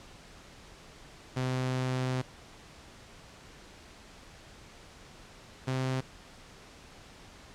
sawtooth tone pair in turn, 128.5 / 130.37 Hz, C3 / C3, -31 / -6 cents, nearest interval unison, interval 25 cents, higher second, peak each -25 dBFS, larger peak neither, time 1.36-2.22 / 5.67-6.01 s, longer first, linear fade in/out 10 ms, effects pink hiss -52 dBFS RMS until 7.54 s + low-pass 7000 Hz 12 dB/octave

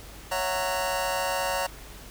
sawtooth chord, F# dominant seventh, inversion second, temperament just, 555 / 666 / 740 / 925 Hz, C#5 / E5 / F#5 / A#5, +2 / +18 / 0 / -14 cents, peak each -26 / -31 / -28 / -27 dBFS, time 0.31-1.67 s, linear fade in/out 10 ms, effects added 50 Hz sine -46 dBFS peak until 2.1 s + pink hiss -46 dBFS RMS until 2.1 s

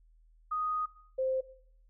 sine tone pair in turn, 1244.5 / 523.2 Hz, D#6 / C5, 0 / 0 cents, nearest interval octave + minor third, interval 1500 cents, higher first, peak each -30 / -28 dBFS, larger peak second, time 0.51-0.86 / 1.18-1.41 s, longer first, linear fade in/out 10 ms, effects noise-tail reverb RT60 0.6 s tail -17 dB re dry + added 40 Hz sine -59 dBFS peak until 1.89 s

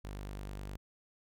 sawtooth tone, 49.69 Hz, G1, 24 cents sharp, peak -37 dBFS, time 0.04-0.77 s, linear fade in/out 10 ms, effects none

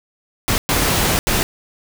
pink noise bursts at uneven times, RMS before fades -17 dBFS, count 3, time 0.48-0.58 / 0.69-1.19 / 1.27-1.43 s, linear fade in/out 0 ms, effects none

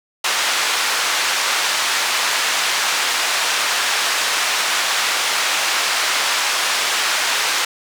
pink band-pass noise, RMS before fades -19 dBFS, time 0.24-7.65 s, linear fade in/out 5 ms, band 1100 to 7100 Hz, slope 12 dB/octave, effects none

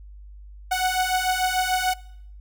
sawtooth beating tone pair, 737 / 743.8 Hz, F#5 / F#5, -7 / +9 cents, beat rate 6.8 Hz, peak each -20 / -20 dBFS, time 0.71-1.94 s, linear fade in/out 10 ms, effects noise-tail reverb RT60 0.7 s tail -22 dB re dry + added 50 Hz sine -40 dBFS peak until 2.4 s

